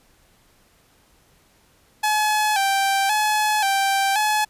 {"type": "tone with vibrato", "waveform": "sawtooth", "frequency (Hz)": 817, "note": "G#5", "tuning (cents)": -29, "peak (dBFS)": -14, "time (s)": [2.03, 4.45], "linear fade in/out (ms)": 10, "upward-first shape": "square", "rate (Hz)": 0.94, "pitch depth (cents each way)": 72, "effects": ["pink hiss -58 dBFS RMS until 4.49 s", "resampled to 32000 Hz"]}